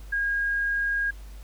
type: tone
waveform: sine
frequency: 1630 Hz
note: G#6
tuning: 33 cents flat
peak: -23 dBFS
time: 0.12-1.11 s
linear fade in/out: 10 ms
effects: added 50 Hz sine -39 dBFS peak until 1.43 s + pink hiss -54 dBFS RMS until 1.43 s